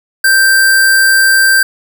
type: tone with sample-and-hold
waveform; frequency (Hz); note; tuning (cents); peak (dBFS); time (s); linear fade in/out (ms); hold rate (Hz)
sine; 1568; G6; 0; -5; 0.24-1.63; 5; 6300
effects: none